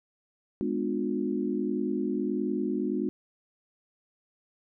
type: chord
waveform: sine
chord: G# diminished seventh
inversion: none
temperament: just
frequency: 207.7 / 249.2 / 299 / 358.8 Hz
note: G#3 / B3 / D4 / F4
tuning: 0 / +16 / +31 / +47 cents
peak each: -32 dBFS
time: 0.61-3.09 s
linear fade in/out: 0 ms
effects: none